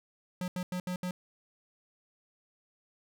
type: tone bursts at uneven times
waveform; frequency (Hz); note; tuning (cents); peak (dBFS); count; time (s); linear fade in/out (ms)
square; 181; F#3; -38; -33; 5; 0.41-0.48 / 0.56-0.63 / 0.72-0.8 / 0.87-0.96 / 1.03-1.11; 2
effects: none